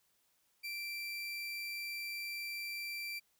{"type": "tone", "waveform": "30% pulse", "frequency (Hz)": 2349, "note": "D7", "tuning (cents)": 0, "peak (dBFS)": -37, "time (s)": [0.63, 3.2], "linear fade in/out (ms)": 20, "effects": ["white hiss -75 dBFS RMS until 3.39 s"]}